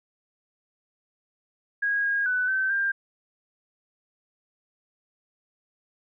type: tone with pitch steps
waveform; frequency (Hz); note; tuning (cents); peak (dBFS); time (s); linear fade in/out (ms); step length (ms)
sine; 1643 / 1632 / 1496 / 1541 / 1593; G#6 / G#6 / F#6 / G6 / G6; -19 / -31 / +19 / -30 / +27; -22; 1.82-2.92; 10; 220
effects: none